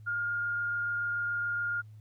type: tone with frequency modulation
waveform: sine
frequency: 1415 Hz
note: F6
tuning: 22 cents sharp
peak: -29 dBFS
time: 0.06-1.82 s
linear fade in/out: 20 ms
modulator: 27 Hz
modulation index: 0.29
effects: added 107 Hz sine -47 dBFS peak until 2 s + pink hiss -73 dBFS RMS until 2 s